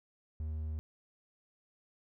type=tone; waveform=triangle; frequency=77.78 Hz; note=D#2; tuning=in tune; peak=-33 dBFS; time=0.4-0.79 s; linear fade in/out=0 ms; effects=none